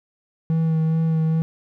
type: tone with vibrato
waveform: triangle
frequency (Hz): 160.9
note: E3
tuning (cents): -42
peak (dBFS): -15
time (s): 0.5-1.42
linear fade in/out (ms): 0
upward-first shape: sine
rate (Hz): 2.4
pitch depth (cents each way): 17
effects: none